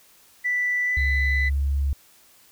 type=tone with pitch glide; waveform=sine; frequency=1975.5 to 1998.5 Hz; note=B6 to B6; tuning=0 to +20 cents; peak=-20 dBFS; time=0.44-1.5 s; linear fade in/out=20 ms; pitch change=+20 cents; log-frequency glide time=0.85-0.95 s
type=tone with vibrato; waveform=sine; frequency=69.8 Hz; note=C#2; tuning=13 cents sharp; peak=-19 dBFS; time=0.97-1.93 s; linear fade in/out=0 ms; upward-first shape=sine; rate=20 Hz; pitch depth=10 cents each way
effects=tanh soft clip ceiling -15 dBFS + white hiss -55 dBFS RMS until 2.51 s